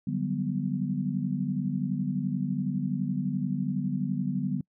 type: chord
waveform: sine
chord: G major seventh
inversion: second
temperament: equal with one note detuned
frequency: 146.83 / 184.14 / 196 / 246.9 Hz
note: D3 / F#3 / G3 / B3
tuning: 0 / -8 / 0 / 0 cents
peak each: -32 dBFS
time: 0.07-4.61 s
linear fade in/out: 5 ms
effects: noise-tail reverb RT60 0.1 s tail -26 dB re dry